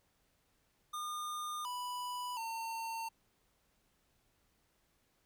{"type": "tone with pitch steps", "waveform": "square", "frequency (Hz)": [1214, 988, 907], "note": ["D#6", "B5", "A#5"], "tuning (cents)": [-43, 0, -48], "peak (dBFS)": -39, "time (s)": [0.93, 3.09], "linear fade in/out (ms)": 10, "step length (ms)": 720, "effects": ["pink hiss -75 dBFS RMS until 5.25 s"]}